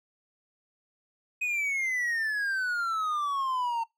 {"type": "exponential sweep", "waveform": "triangle", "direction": "down", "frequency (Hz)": [2520, 905], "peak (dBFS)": -25, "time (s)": [1.41, 3.84], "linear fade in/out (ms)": 10, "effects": ["noise-tail reverb RT60 0.2 s tail -23 dB re dry"]}